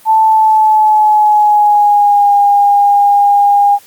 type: tone with pitch glide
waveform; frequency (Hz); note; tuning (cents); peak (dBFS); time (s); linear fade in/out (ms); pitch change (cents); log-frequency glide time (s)
sine; 880 to 811.6; A5 to G#5; 0 to -40; -5; 0.05-3.79; 50; -140; 0.22-2.33
effects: white hiss -42 dBFS RMS until 3.86 s + Opus 32 kbps